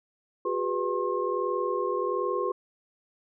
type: tone cluster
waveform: sine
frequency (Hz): 364 / 405.3 / 494.6 / 1070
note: F#4 / G#4 / B4 / C6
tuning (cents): -28 / -42 / +3 / +38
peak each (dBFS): -31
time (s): 0.45-2.52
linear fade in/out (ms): 5
effects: none